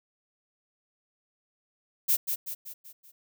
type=noise with echo; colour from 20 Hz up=violet; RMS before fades=-23 dBFS; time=2.08-2.17 s; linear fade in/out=20 ms; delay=190 ms; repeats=5; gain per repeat=-6 dB; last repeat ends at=3.12 s; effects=none